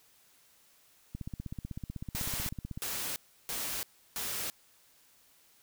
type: click train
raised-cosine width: 5 ms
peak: -26 dBFS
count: 27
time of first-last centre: 1.15-2.775 s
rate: 16 Hz
type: noise bursts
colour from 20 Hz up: white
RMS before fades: -36 dBFS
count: 4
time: 2.15-4.5 s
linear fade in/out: 0 ms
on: 340 ms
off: 330 ms
effects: white hiss -64 dBFS RMS until 5.62 s